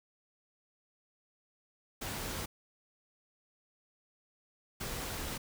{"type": "noise bursts at uneven times", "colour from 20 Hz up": "pink", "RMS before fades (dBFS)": -39, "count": 2, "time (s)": [[2.01, 2.46], [4.8, 5.38]], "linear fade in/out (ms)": 10, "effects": []}